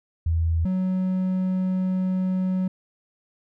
sine / triangle tone pair in turn, 82.3 / 185.93 Hz, E2 / F#3, -2 / +9 cents, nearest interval octave + major second, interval 1411 cents, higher second, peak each -19 dBFS, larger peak neither, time 0.26-0.65 / 0.65-2.68 s, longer second, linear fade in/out 5 ms, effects none

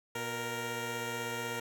10% pulse tone pair together, 120.59 / 466.2 Hz, B2 / A#4, -41 / 0 cents, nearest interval octave + major seventh, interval 2341 cents, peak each -32 / -28 dBFS, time 0.15-1.6 s, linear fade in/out 5 ms, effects none

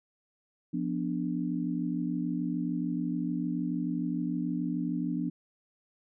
sine chord, B diminished, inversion second, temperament equal, 174.61 / 246.9 / 293.7 Hz, F3 / B3 / D4, 0 / 0 / 0 cents, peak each -33 dBFS, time 0.73-5.3 s, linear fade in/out 10 ms, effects none

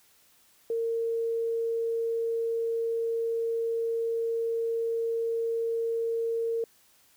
sine tone, 458.7 Hz, A#4, 28 cents flat, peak -26 dBFS, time 0.7-6.64 s, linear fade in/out 2 ms, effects white hiss -62 dBFS RMS until 7.16 s

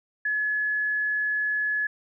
sine tone, 1703 Hz, G#6, 43 cents sharp, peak -23 dBFS, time 0.25-1.87 s, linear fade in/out 5 ms, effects none

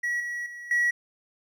triangle tone with level steps, 1925 Hz, B6, 45 cents flat, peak -23 / -28 / -36 / -18 dBFS, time 0.03-0.91 s, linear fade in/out 10 ms, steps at 0.2 / 0.46 / 0.71 s, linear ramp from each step 2 ms, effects tanh soft clip ceiling -15 dBFS

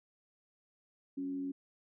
sine tone with frequency modulation, 276.4 Hz, C#4, 5 cents flat, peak -35 dBFS, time 1.17-1.52 s, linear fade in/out 10 ms, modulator 85.8 Hz, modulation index 0.31, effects none

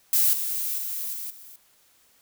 violet noise with level steps, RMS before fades -20 / -28 / -31 / -34 / -46 dBFS, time 0.13-1.56 s, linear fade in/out 2 ms, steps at 0.33 / 0.78 / 1.13 / 1.3 s, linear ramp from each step 5 ms, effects white hiss -61 dBFS RMS until 2.21 s

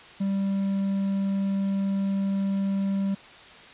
triangle tone, 196 Hz, G3, in tune, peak -21 dBFS, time 0.2-3.15 s, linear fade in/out 10 ms, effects white hiss -47 dBFS RMS until 3.73 s + resampled to 8000 Hz

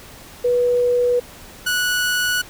sine / sawtooth tone pair in turn, 488.7 / 1472.1 Hz, B4 / F#6, -18 / -9 cents, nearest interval octave + perfect fifth, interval 1909 cents, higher second, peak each -14 dBFS, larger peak neither, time 0.44-1.2 / 1.66-2.42 s, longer neither, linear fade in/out 10 ms, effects pink hiss -41 dBFS RMS until 2.49 s

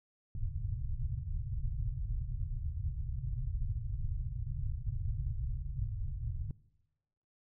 pink low-pass noise, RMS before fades -36 dBFS, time 0.35-6.51 s, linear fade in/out 2 ms, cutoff 140 Hz, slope 96 dB/octave, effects noise-tail reverb RT60 1.0 s tail -21 dB re dry

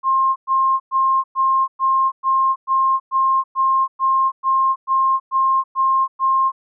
sine tone bursts, 1063 Hz, C6, 27 cents sharp, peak -13 dBFS, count 15, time 0.03-6.52 s, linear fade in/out 50 ms, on 330 ms, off 110 ms, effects none

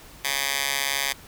10% pulse tone with high-pass filter, 138.59 Hz, C#3, in tune, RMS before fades -26 dBFS, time 0.24-1.13 s, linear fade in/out 10 ms, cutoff 1900 Hz, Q 0.78, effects pink hiss -47 dBFS RMS until 1.27 s

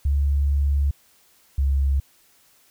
sine tone pair in turn, 70.7 / 68.61 Hz, C#2 / C#2, +35 / -17 cents, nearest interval minor second, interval 52 cents, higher first, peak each -17 dBFS, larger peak neither, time 0.05-0.91 / 1.58-2 s, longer first, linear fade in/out 5 ms, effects white hiss -58 dBFS RMS until 2.7 s

